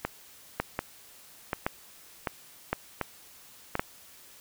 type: two click trains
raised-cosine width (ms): 0.5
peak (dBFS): -11 / -13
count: 4 / 6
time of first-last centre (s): 0.6-3.795 / 0.05-3.754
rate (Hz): 0.939 / 1.35
effects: white hiss -53 dBFS RMS until 4.4 s